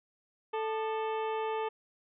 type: harmonic tone with a mistuned harmonic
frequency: 440 Hz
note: A4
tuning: in tune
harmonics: 1 / 2 / 3 / 4 / 5 / 6 / 7 / 8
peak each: -33 / -35 / -42 / -48 / -50 / -48 / -52 / -58 dBFS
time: 0.53-1.69 s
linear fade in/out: 10 ms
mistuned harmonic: 3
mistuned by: -150 cents
effects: none